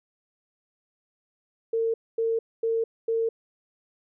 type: tone bursts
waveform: sine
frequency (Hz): 454.2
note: A#4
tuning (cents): -45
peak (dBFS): -22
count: 4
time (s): 1.73-3.29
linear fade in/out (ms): 5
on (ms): 210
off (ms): 240
effects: none